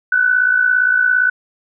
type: tone with amplitude modulation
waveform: sine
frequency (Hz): 1495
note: F#6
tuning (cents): +17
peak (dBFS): -8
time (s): 0.12-1.3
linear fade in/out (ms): 5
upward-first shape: sine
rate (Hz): 57.5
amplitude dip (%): 65
effects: none